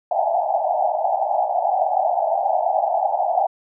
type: band-pass noise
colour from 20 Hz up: pink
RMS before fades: -20 dBFS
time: 0.11-3.47 s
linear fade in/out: 5 ms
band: 630 to 840 Hz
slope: 96 dB/octave
effects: none